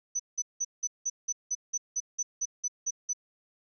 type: tone bursts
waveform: sine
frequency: 6000 Hz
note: F#8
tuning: 23 cents sharp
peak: -27 dBFS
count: 14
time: 0.15-3.134 s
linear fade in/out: 10 ms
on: 46 ms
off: 180 ms
effects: none